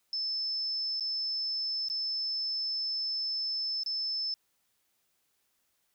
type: tone with dropouts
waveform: sine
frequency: 5260 Hz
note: E8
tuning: 5 cents flat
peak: -30 dBFS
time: 0.13-4.34 s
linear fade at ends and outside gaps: 1 ms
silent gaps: 0.998-1.007 / 1.885-1.899 / 3.834-3.861 s
effects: white hiss -75 dBFS RMS until 5.94 s